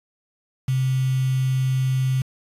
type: tone with quantisation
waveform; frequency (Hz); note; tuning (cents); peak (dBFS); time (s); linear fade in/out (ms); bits
sine; 130.81; C3; 0; -18; 0.68-2.22; 5; 6
effects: resampled to 32000 Hz